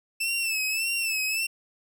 sawtooth tone with vibrato, 2646 Hz, E7, 6 cents sharp, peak -22 dBFS, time 0.2-1.47 s, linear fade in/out 10 ms, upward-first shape sine, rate 1.7 Hz, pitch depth 73 cents each way, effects none

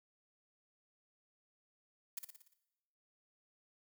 blue noise with echo, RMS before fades -40 dBFS, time 2.17-2.19 s, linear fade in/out 5 ms, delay 58 ms, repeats 6, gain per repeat -5 dB, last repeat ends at 2.538 s, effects noise-tail reverb RT60 1.0 s tail -18 dB re dry

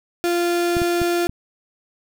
35% pulse tone, 347 Hz, F4, 11 cents flat, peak -16 dBFS, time 0.24-1.27 s, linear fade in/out 0 ms
clicks, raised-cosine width 5 ms, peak -14 dBFS, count 4, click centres 0.768 / 0.818 / 1.017 / 1.295 s
effects none

